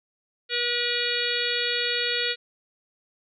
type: harmonic tone with a mistuned harmonic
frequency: 482.1 Hz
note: B4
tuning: 42 cents flat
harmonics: 1 / 3 / 4 / 5 / 6 / 7 / 8 / 9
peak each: -32 / -32 / -32 / -32 / -32 / -32 / -32 / -32 dBFS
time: 0.49-2.36 s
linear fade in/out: 50 ms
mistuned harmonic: 8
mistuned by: -33 cents
effects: none